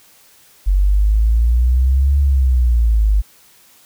sine exponential two-way sweep, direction up then down, 46.18 to 71.1 to 49.74 Hz, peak -10 dBFS, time 0.66-3.22 s, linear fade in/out 20 ms, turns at 2.19 s, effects white hiss -49 dBFS RMS until 3.85 s

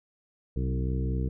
harmonic tone with a mistuned harmonic, 64.3 Hz, C2, 30 cents flat, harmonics 1 / 2 / 3 / 4 / 5 / 6 / 7, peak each -28 / -31 / -36 / -40 / -40 / -44 / -41 dBFS, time 0.56-1.29 s, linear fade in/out 5 ms, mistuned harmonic 3, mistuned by -27 cents, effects none

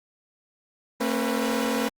sawtooth tone cluster, 226.2 / 268.9 / 491 Hz, A3 / C4 / B4, +48 / +47 / -10 cents, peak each -23 / -24 / -25 dBFS, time 1-1.89 s, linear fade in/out 10 ms, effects Opus 24 kbps

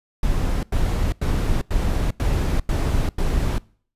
brown noise bursts, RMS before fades -20 dBFS, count 7, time 0.23-3.582 s, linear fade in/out 2 ms, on 400 ms, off 92 ms, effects noise-tail reverb RT60 0.5 s tail -24 dB re dry + resampled to 32000 Hz

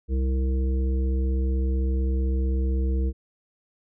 harmonic tone, 65.41 Hz, C2, in tune, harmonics 1 / 3 / 5 / 7, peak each -21 / -34 / -35 / -37 dBFS, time 0.08-3.13 s, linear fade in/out 50 ms, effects none

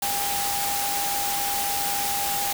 sine tone in noise, 805 Hz, G5, 46 cents sharp, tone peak -28 dBFS, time 0.02-2.53 s, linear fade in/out 5 ms, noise white, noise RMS -27 dBFS, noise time 0.02-2.53 s, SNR -4 dB, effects none

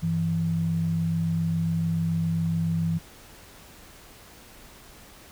sine tone pair together, 98.5 / 165.66 Hz, G2 / E3, +9 / +9 cents, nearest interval major sixth, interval 900 cents, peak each -31 / -23 dBFS, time 0.02-2.99 s, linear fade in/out 20 ms, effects pink hiss -49 dBFS RMS until 5.31 s

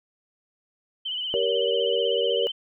sine tone with vibrato, 3019 Hz, F#7, 34 cents sharp, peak -27 dBFS, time 1.05-2.52 s, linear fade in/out 10 ms, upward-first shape sine, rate 16 Hz, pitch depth 60 cents each way
sine chord, G diminished, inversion none, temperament just, 392 / 470.4 / 564.5 Hz, G4 / Bb4 / Db5, 0 / +16 / +31 cents, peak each -28 / -24 / -27 dBFS, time 1.34-2.47 s, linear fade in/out 0 ms
effects none

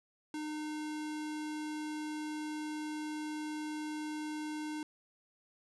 square tone, 304.9 Hz, D#4, 35 cents flat, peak -38 dBFS, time 0.34-4.83 s, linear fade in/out 2 ms, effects resampled to 24000 Hz

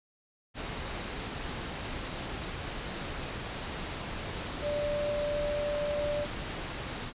sine tone in noise, 587.3 Hz, D5, in tune, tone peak -29 dBFS, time 4.61-6.27 s, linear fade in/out 50 ms, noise pink, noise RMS -37 dBFS, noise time 0.54-7.13 s, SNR +5 dB, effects resampled to 8000 Hz

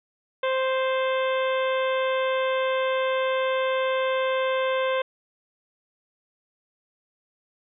harmonic tone with a mistuned harmonic, 523.3 Hz, C5, in tune, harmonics 1 / 2 / 3 / 4 / 5 / 6 / 7, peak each -23 / -29 / -33 / -35 / -37 / -39 / -40 dBFS, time 0.43-5.02 s, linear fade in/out 5 ms, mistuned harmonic 7, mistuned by -60 cents, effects none

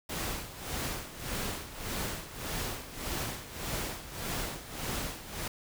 pink noise with tremolo, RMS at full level -34 dBFS, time 0.09-5.48 s, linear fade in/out 5 ms, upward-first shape sine, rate 1.7 Hz, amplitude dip 75%, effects none

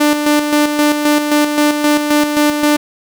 sawtooth tone with tremolo, 296.6 Hz, D4, 17 cents sharp, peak -5 dBFS, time 0-2.77 s, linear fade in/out 10 ms, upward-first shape square, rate 3.8 Hz, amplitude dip 50%, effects none

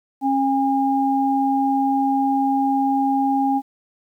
sine tone pair together, 271.8 / 812.4 Hz, C#4 / G#5, -34 / -38 cents, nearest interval octave + perfect fifth, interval 1896 cents, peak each -19 dBFS, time 0.21-3.62 s, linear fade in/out 50 ms, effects 9-bit

